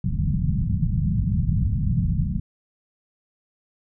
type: low-pass noise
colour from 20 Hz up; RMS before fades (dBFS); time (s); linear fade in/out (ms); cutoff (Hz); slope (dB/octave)
white; -22; 0.04-2.4; 5; 190; 48
effects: none